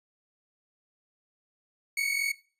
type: tone pair together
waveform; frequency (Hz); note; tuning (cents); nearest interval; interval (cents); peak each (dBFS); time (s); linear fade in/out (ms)
40% pulse; 2200 / 2244; C#7 / C#7; -14 / +21; unison; 35; -28 / -29; 1.97-2.32; 5
effects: noise-tail reverb RT60 0.4 s tail -19 dB re dry + resampled to 32000 Hz